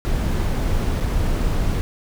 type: noise with dropouts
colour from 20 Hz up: brown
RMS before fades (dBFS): -20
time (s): 0.05-1.81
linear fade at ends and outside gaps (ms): 0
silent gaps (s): 1.002-1.007
effects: none